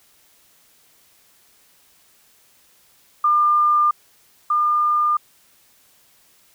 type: tone pair in turn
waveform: sine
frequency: 1201 / 1205.4 Hz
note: D6 / D6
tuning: +38 / +45 cents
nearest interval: unison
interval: 7 cents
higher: second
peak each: -13 / -15 dBFS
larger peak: first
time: 3.24-3.91 / 4.5-5.17 s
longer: neither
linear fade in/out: 5 ms
effects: white hiss -56 dBFS RMS until 6.54 s